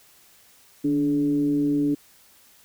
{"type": "tone with frequency modulation", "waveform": "sine", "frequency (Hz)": 290, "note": "D4", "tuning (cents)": -22, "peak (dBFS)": -19, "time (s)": [0.84, 1.95], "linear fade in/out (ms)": 10, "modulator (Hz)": 138, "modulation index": 0.44, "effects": ["white hiss -55 dBFS RMS until 2.64 s"]}